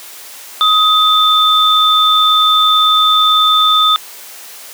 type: tone pair together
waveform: sine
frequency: 1258 / 3551 Hz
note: D#6 / A7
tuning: +19 / +15 cents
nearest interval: octave + tritone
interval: 1796 cents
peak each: -10 dBFS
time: 0.61-3.96 s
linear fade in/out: 0 ms
effects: white hiss -33 dBFS RMS until 4.73 s + high-pass 400 Hz 12 dB/octave